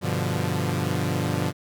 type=chord; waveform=sawtooth; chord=G dominant seventh; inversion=none; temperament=equal; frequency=98 / 123.47 / 146.83 / 174.61 Hz; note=G2 / B2 / D3 / F3; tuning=0 / 0 / 0 / 0 cents; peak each=-25 dBFS; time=0.01-1.53 s; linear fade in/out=50 ms; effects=none